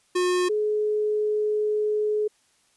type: tone pair in turn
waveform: square / sine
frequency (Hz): 360.6 / 423.8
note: F#4 / G#4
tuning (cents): -45 / +35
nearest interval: minor third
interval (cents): 280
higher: second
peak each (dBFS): -21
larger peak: neither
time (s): 0.15-0.49 / 0.49-2.28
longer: second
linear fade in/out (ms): 10
effects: white hiss -64 dBFS RMS until 2.76 s + resampled to 24000 Hz